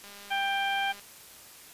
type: click train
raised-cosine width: 0.2 ms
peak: -31 dBFS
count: 194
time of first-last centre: 0.04-0.995 s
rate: 202 Hz
type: harmonic tone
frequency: 790 Hz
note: G5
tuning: 13 cents sharp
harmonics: 1 / 2 / 3 / 4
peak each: -29 / -32 / -34 / -35 dBFS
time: 0.3-0.93 s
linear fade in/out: 20 ms
effects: white hiss -50 dBFS RMS until 1.73 s + resampled to 32000 Hz